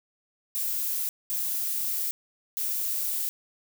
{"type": "noise bursts at uneven times", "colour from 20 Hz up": "violet", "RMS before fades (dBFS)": -29, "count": 3, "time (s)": [[0.55, 1.09], [1.3, 2.11], [2.57, 3.29]], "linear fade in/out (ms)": 0, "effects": []}